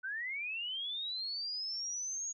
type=linear sweep; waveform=sine; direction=up; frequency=1480 to 6720 Hz; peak=-36 dBFS; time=0.03-2.33 s; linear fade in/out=20 ms; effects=none